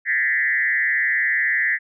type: tone with frequency modulation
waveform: sine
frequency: 1876 Hz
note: A#6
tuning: 11 cents sharp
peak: -17 dBFS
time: 0.05-1.79 s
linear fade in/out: 50 ms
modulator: 138 Hz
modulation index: 1.4
effects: none